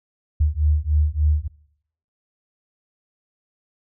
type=beating tone pair; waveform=sine; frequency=73.9 / 77.3 Hz; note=D2 / D#2; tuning=+11 / -11 cents; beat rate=3.4 Hz; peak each=-19 dBFS; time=0.4-1.48 s; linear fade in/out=10 ms; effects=noise-tail reverb RT60 0.7 s tail -22 dB re dry